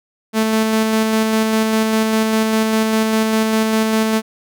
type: tone with tremolo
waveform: sawtooth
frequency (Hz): 220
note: A3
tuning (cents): 0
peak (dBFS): -9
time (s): 0.33-4.22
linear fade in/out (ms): 50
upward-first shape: square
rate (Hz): 5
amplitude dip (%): 25
effects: none